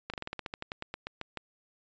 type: slowing click train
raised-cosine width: 0.3 ms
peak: -20 dBFS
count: 16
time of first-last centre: 0.1-1.373 s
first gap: 37 ms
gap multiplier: 1.11
effects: resampled to 16000 Hz